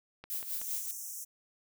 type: click train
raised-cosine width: 0.3 ms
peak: -30 dBFS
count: 3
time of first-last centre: 0.24-0.616 s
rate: 5.32 Hz
type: noise with tremolo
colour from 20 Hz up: violet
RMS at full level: -35 dBFS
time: 0.3-0.91 s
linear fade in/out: 0 ms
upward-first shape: sine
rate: 5.1 Hz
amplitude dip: 65%
type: high-pass noise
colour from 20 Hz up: pink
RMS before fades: -42 dBFS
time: 0.59-1.25 s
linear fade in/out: 20 ms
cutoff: 5700 Hz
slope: 96 dB/octave
effects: none